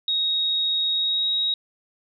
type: tone with pitch glide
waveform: sine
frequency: 3766 to 3797 Hz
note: A#7 to A#7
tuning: +17 to +31 cents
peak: -20 dBFS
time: 0.08-1.54 s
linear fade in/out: 2 ms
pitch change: +14 cents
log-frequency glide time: 0.9-1.28 s
effects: none